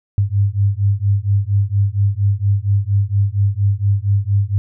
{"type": "beating tone pair", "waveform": "sine", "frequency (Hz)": [98.3, 102.6], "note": ["G2", "G#2"], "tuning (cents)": [5, -21], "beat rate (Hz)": 4.3, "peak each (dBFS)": -16, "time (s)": [0.18, 4.58], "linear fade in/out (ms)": 0, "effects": []}